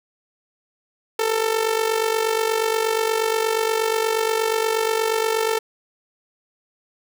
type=tone with amplitude modulation; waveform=sawtooth; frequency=445.5 Hz; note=A4; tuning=22 cents sharp; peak=-12 dBFS; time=1.19-5.59 s; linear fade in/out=5 ms; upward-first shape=sine; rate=48.4 Hz; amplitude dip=70%; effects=none